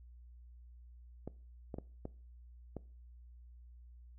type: clicks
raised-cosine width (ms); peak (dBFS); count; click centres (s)
2; -28; 5; 1.276 / 1.742 / 1.785 / 2.054 / 2.767
effects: noise-tail reverb RT60 0.4 s tail -21 dB re dry + added 60 Hz sine -53 dBFS peak until 4.18 s